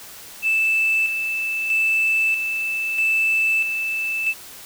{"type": "tone with tremolo", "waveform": "sine", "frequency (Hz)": 2637, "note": "E7", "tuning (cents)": 0, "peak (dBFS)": -15, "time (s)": [0.42, 4.34], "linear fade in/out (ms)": 50, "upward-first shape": "square", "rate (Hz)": 0.78, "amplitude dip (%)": 50, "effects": ["tanh soft clip ceiling -12 dBFS", "white hiss -40 dBFS RMS until 4.65 s"]}